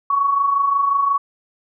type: tone pair together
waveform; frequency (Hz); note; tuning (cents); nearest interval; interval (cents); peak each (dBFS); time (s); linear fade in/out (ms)
sine; 1095 / 1120.6; C#6 / C#6; -22 / +18; unison; 40; -24 / -15; 0.1-1.18; 5
effects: none